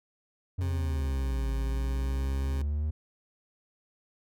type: exponential two-way sweep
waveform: triangle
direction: down then up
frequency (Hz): 92.5 to 55 to 77.3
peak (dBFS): -25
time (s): 0.58-2.91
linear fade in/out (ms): 10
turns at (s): 1.52
type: tone with pitch glide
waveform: 20% pulse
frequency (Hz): 133.8 to 134.73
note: C3 to C#3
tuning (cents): +39 to -49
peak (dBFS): -33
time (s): 0.61-2.62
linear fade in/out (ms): 2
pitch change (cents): +12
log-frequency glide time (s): 0.88-2.4
effects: none